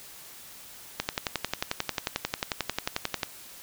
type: click train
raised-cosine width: 0.2 ms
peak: -9 dBFS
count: 26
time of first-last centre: 1-3.232 s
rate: 11.2 Hz
effects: white hiss -47 dBFS RMS until 3.62 s